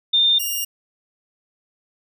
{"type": "tone pair in turn", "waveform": ["sine", "5% pulse"], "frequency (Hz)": [3615, 2826], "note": ["A7", "F7"], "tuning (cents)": [46, 20], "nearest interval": "major third", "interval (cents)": 426, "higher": "first", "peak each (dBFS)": -13, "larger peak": "neither", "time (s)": [[0.13, 0.39], [0.39, 0.65]], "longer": "neither", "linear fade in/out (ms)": 10, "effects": []}